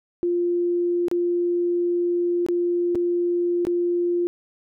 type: tone with dropouts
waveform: sine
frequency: 349.2 Hz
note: F4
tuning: in tune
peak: -19 dBFS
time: 0.23-4.27 s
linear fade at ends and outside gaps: 0 ms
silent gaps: 1.083-1.114 / 2.464-2.486 / 2.949-2.955 / 3.651-3.669 s
effects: none